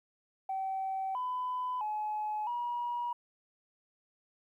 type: tone with pitch steps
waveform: sine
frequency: 768 / 1003 / 850 / 961 Hz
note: G5 / B5 / G#5 / B5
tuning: -36 / +26 / +40 / -48 cents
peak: -31 dBFS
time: 0.49-3.13 s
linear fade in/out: 5 ms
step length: 660 ms
effects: tanh soft clip ceiling -28 dBFS + 12-bit